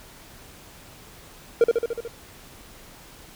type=tone with echo; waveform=triangle; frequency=466.2 Hz; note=A#4; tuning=in tune; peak=-10 dBFS; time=1.61-1.64 s; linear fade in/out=2 ms; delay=73 ms; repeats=6; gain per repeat=-3 dB; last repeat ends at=2.078 s; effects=pink hiss -47 dBFS RMS until 3.35 s